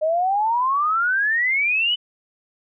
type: exponential sweep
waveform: sine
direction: up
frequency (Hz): 609 to 3023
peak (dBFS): -17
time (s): 0.01-1.96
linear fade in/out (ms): 20
effects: none